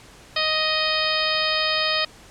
harmonic tone, 624 Hz, D#5, 5 cents sharp, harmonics 1 / 2 / 3 / 4 / 5 / 6 / 7 / 8, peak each -28 / -28 / -28 / -28 / -28 / -28 / -28 / -28 dBFS, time 0.36-2.05 s, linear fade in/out 5 ms, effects pink hiss -47 dBFS RMS until 2.3 s + low-pass 9000 Hz 12 dB/octave

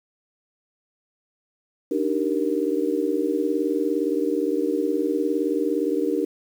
sine chord, Eb major seventh, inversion third, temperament just, 291.7 / 311.1 / 388.9 / 466.7 Hz, D4 / Eb4 / G4 / Bb4, -12 / 0 / -14 / +2 cents, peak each -26 dBFS, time 1.91-6.25 s, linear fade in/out 5 ms, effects 8-bit

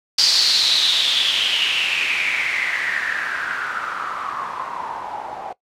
blue noise with low-pass filter sweep, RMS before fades -21 dBFS, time 0.18-5.53 s, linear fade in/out 5 ms, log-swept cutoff 4800 to 760 Hz, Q 6.7, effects noise-tail reverb RT60 0.1 s tail -19 dB re dry

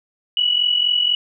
sine tone pair together, 2900 / 2944 Hz, F#7 / F#7, -35 / -9 cents, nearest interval unison, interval 26 cents, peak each -21 / -16 dBFS, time 0.37-1.15 s, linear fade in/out 2 ms, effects none

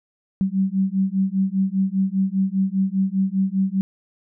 sine beating tone pair, 189.6 / 194.6 Hz, F#3 / G3, +43 / -12 cents, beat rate 5 Hz, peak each -21 dBFS, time 0.41-3.81 s, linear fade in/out 0 ms, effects none

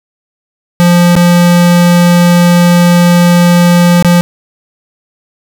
square tone with dropouts, 174.61 Hz, F3, in tune, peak -4 dBFS, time 0.8-4.21 s, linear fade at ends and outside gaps 0 ms, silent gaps 1.154-1.164 / 4.025-4.047 s, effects none

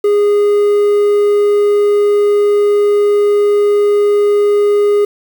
triangle tone with quantisation, 411.5 Hz, G#4, 16 cents flat, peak -6 dBFS, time 0.04-5.05 s, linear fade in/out 5 ms, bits 6, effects none

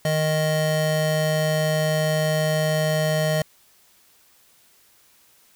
square tone pair together, 155.4 / 621.6 Hz, D#3 / D#5, -2 / -2 cents, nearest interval 2 octaves, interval 2400 cents, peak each -23 dBFS, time 0.05-3.42 s, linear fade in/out 2 ms, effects white hiss -57 dBFS RMS until 5.55 s

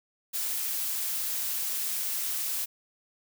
blue noise, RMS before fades -31 dBFS, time 0.33-2.66 s, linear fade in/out 20 ms, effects none

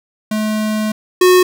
square tone pair in turn, 215 / 364.9 Hz, A3 / F#4, -40 / -24 cents, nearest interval major sixth, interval 916 cents, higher second, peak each -16 / -7 dBFS, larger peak second, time 0.31-0.92 / 1.21-1.43 s, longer first, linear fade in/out 5 ms, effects none

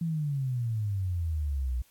sine exponential sweep, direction down, 170.3 to 59.6 Hz, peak -27 dBFS, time 0.01-1.82 s, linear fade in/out 5 ms, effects white hiss -63 dBFS RMS until 1.9 s + AAC 64 kbps

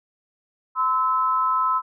sine tone pair together, 1025 / 1303.7 Hz, C6 / E6, -36 / -20 cents, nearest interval major third, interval 416 cents, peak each -21 dBFS, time 0.75-1.82 s, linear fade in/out 50 ms, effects none

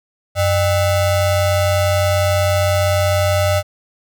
square ring-modulated tone, 349.1 Hz, F4, 1 cent flat, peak -11 dBFS, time 0.35-3.63 s, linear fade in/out 50 ms, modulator 256 Hz, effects none

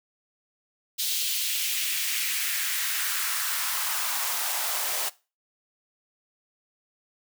white noise with high-pass filter sweep, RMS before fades -28 dBFS, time 0.98-5.1 s, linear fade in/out 20 ms, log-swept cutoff 3600 to 640 Hz, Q 1.9, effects noise-tail reverb RT60 0.3 s tail -20 dB re dry

